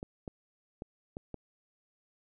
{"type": "clicks", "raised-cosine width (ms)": 2, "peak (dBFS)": -26, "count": 5, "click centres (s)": [0.029, 0.278, 0.821, 1.169, 1.343], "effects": []}